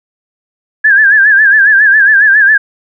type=tone with vibrato; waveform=sine; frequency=1661 Hz; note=G#6; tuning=in tune; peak=-3 dBFS; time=0.84-2.58 s; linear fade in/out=10 ms; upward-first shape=sine; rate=7.3 Hz; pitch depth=100 cents each way; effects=none

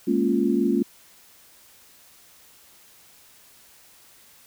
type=chord; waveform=sine; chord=Bb minor seventh; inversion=third; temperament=equal; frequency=207.7 / 233.1 / 277.2 / 349.2 Hz; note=Ab3 / Bb3 / Db4 / F4; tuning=0 / 0 / 0 / 0 cents; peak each=-25 / -24 / -24 / -24 dBFS; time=0.07-0.83 s; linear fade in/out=10 ms; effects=white hiss -53 dBFS RMS until 4.46 s

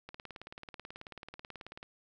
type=click train; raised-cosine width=0.3 ms; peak=-29 dBFS; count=33; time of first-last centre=0.09-1.829 s; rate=18.4 Hz; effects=none

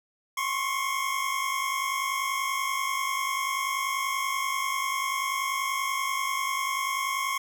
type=tone pair together; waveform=25% pulse; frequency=1055.7 / 1106 Hz; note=C6 / C#6; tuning=+15 / -4 cents; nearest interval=minor second; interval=81 cents; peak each=-26 dBFS; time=0.37-7.38 s; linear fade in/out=5 ms; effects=none

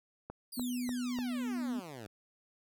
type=click train; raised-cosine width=1 ms; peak=-28 dBFS; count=4; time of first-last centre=0.3-1.188 s; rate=3.38 Hz
type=exponential sweep; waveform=10% pulse; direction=down; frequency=4962 to 98.2 Hz; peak=-36 dBFS; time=0.52-2.07 s; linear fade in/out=10 ms
type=tone; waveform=sine; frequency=246.9 Hz; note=B3; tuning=in tune; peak=-33 dBFS; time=0.57-1.8 s; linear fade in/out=10 ms
effects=none

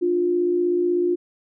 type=tone pair together; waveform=sine; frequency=296.9 / 353.1 Hz; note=D4 / F4; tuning=+19 / +19 cents; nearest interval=minor third; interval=300 cents; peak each=-27 / -18 dBFS; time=0.01-1.16 s; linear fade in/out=20 ms; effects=none

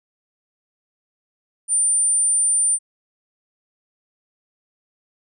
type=tone; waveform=sine; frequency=9160 Hz; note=D9; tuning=44 cents flat; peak=-15 dBFS; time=1.68-2.79 s; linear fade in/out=50 ms; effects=none

